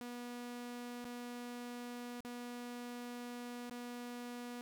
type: tone with dropouts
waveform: sawtooth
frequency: 242.6 Hz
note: B3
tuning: 31 cents flat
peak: -40 dBFS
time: 0.01-4.61 s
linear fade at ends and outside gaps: 0 ms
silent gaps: 1.043-1.051 / 2.205-2.248 / 3.697-3.71 s
effects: none